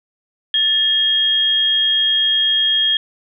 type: tone pair together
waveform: sine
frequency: 1756 / 3256 Hz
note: A6 / G#7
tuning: -4 / -35 cents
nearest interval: major seventh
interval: 1069 cents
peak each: -25 / -13 dBFS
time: 0.54-2.97 s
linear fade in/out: 2 ms
effects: none